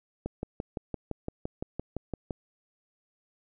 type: click train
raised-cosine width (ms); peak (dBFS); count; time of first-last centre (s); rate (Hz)
2; -19; 13; 0.26-2.308; 5.86
effects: none